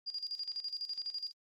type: tone with tremolo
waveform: sine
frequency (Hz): 4823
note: D8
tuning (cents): +45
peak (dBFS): -35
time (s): 0.06-1.32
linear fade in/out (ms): 20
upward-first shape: square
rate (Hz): 12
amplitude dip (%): 75
effects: AAC 48 kbps